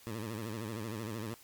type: tone with vibrato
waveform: 15% pulse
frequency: 110 Hz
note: A2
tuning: in tune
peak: -31 dBFS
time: 0.07-1.34 s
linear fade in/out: 0 ms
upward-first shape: sine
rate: 13 Hz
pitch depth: 120 cents each way
effects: white hiss -58 dBFS RMS until 1.43 s + MP3 96 kbps